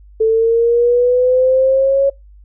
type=linear sweep; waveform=sine; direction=up; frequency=440 to 554.4 Hz; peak=-9 dBFS; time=0.2-2.1 s; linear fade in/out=10 ms; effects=noise-tail reverb RT60 0.2 s tail -24 dB re dry + added 50 Hz sine -39 dBFS peak until 2.44 s